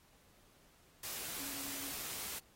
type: tone in noise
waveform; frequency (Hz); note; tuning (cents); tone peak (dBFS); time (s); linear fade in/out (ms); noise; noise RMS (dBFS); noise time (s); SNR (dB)
sine; 277.2; C#4; 0; -52; 1.39-1.91; 5; white; -43; 1.03-2.39; -12
effects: pink hiss -67 dBFS RMS until 2.55 s + AAC 48 kbps